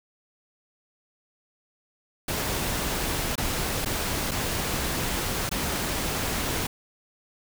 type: noise with dropouts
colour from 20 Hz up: pink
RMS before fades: -28 dBFS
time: 2.28-6.67 s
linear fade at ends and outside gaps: 5 ms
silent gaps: 3.356-3.378 / 3.849-3.858 / 4.311-4.315 / 5.493-5.513 s
effects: none